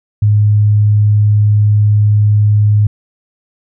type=tone; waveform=sine; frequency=104.8 Hz; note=G#2; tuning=16 cents sharp; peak=-6 dBFS; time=0.22-2.87 s; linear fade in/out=5 ms; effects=none